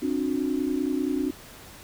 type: tone cluster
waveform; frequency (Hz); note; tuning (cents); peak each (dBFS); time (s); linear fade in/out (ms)
sine; 268.1 / 298.4 / 363.3; C4 / D4 / F#4; +42 / +28 / -32; -27 / -27 / -31; 0.02-1.31; 10
effects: pink hiss -46 dBFS RMS until 1.83 s